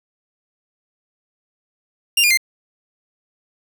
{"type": "tone with pitch steps", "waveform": "sawtooth", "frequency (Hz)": [2794, 2418, 2093], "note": ["F7", "D7", "C7"], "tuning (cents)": [0, 50, 0], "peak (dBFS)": -9, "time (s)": [2.17, 2.374], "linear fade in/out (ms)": 5, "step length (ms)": 68, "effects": []}